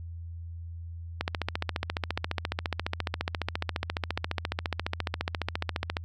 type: click train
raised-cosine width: 0.3 ms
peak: -12 dBFS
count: 70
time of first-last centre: 1.21-5.969 s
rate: 14.5 Hz
effects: added 84 Hz sine -37 dBFS peak until 6.04 s